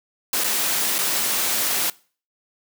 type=noise with dropouts; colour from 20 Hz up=white; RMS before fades=-22 dBFS; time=0.33-1.9 s; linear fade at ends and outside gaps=2 ms; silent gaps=0.438-0.442 / 0.983-0.987 s; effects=noise-tail reverb RT60 0.4 s tail -22 dB re dry + high-pass 200 Hz 12 dB/octave